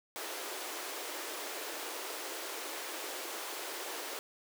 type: high-pass noise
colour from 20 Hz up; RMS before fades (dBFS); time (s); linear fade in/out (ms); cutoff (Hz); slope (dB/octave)
pink; -41; 0.16-4.19; 0; 320; 48
effects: none